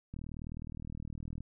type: click train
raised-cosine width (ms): 5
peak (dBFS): -30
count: 51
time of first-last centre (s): 0.14-1.406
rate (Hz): 39.5
effects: none